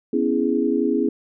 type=chord; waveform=sine; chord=C# minor seventh; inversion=third; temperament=equal; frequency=246.9 / 277.2 / 329.6 / 415.3 Hz; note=B3 / C#4 / E4 / G#4; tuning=0 / 0 / 0 / 0 cents; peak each=-23 dBFS; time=0.13-1.09 s; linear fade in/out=5 ms; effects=none